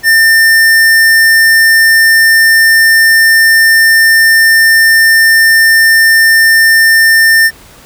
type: tone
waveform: square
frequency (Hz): 1800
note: A6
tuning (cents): +39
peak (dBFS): -4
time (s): 0.03-7.51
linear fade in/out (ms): 50
effects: pink hiss -37 dBFS RMS until 7.85 s